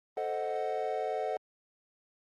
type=chord; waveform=triangle; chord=A diminished seventh; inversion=none; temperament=equal; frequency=440 / 523.3 / 622.3 / 740 Hz; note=A4 / C5 / Eb5 / Gb5; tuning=0 / 0 / 0 / 0 cents; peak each=-34 / -36 / -35 / -33 dBFS; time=0.17-1.37 s; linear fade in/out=2 ms; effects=Opus 32 kbps